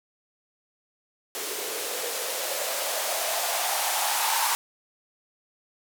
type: noise with band-pass filter sweep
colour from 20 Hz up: violet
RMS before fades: -28 dBFS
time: 1.35-4.55 s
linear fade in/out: 0 ms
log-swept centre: 400 to 920 Hz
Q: 5
effects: none